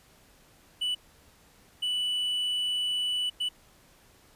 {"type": "tone bursts at uneven times", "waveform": "triangle", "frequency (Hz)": 2968, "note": "F#7", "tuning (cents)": 5, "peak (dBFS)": -25, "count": 3, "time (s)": [[0.81, 0.95], [1.82, 3.3], [3.4, 3.49]], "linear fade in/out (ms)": 10, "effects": ["pink hiss -59 dBFS RMS until 4.35 s", "resampled to 32000 Hz"]}